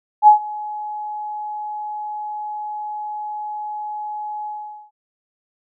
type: tone with ADSR envelope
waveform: sine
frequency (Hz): 844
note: G#5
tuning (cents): +28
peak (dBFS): -3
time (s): 0.22-4.91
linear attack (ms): 55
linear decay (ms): 110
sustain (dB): -22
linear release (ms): 450
effects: none